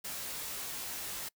white noise with comb filter, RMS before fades -40 dBFS, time 0.04-1.29 s, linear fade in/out 10 ms, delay 18 ms, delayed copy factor -0.75, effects noise-tail reverb RT60 0.1 s tail -25 dB re dry

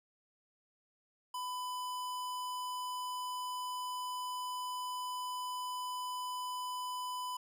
square tone, 1000 Hz, B5, 21 cents sharp, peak -38 dBFS, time 1.34-7.37 s, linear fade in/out 5 ms, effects none

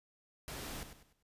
pink noise with echo, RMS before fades -44 dBFS, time 0.48-0.83 s, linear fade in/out 0 ms, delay 99 ms, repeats 4, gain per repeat -9 dB, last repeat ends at 1.226 s, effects resampled to 32000 Hz

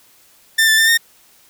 sawtooth tone with pitch steps, 1790 / 1761 / 1792 / 1836 Hz, A6 / A6 / A6 / A#6, +29 / +1 / +31 / -27 cents, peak -7 dBFS, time 0.58-0.976 s, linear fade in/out 10 ms, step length 99 ms, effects white hiss -51 dBFS RMS until 1.49 s

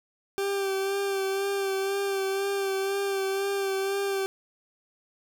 40% pulse tone with vibrato, 392 Hz, G4, in tune, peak -25 dBFS, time 0.38-4.26 s, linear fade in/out 0 ms, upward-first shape sine, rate 2 Hz, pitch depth 26 cents each way, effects none

